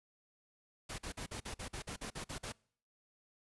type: noise bursts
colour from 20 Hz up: pink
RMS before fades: -43 dBFS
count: 12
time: 0.89-2.524 s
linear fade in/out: 10 ms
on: 94 ms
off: 46 ms
effects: noise-tail reverb RT60 0.6 s tail -26 dB re dry + resampled to 24000 Hz